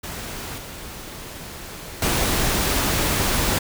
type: noise with level steps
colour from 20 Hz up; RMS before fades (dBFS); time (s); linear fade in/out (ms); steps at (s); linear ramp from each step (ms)
pink; -32 / -36 / -21; 0.03-3.59; 10; 0.58 / 2.02; 2
effects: none